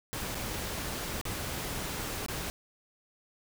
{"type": "noise with dropouts", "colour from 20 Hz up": "pink", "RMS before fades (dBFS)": -36, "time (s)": [0.13, 2.5], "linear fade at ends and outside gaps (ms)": 0, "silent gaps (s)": [[0.346, 0.352], [1.213, 1.253], [2.262, 2.284]], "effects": []}